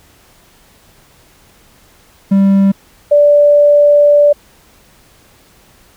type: tone pair in turn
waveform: triangle / sine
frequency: 196 / 584.1 Hz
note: G3 / D5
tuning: 0 / -10 cents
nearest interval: octave + perfect fifth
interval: 1890 cents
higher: second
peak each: -4 dBFS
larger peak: neither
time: 2.31-2.72 / 3.11-4.33 s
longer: second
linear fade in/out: 10 ms
effects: pink hiss -47 dBFS RMS until 5.96 s